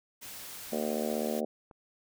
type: noise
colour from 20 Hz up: white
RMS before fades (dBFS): -44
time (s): 0.21-1.41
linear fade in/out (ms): 20
type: harmonic tone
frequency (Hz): 76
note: D#2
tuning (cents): -40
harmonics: 3 / 4 / 5 / 6 / 7 / 8 / 9 / 10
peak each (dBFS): -34 / -43 / -38 / -38 / -37 / -37 / -42 / -45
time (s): 0.72-1.45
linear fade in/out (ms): 5
type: clicks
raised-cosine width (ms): 1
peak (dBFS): -37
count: 2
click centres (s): 1.14 / 1.712
effects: none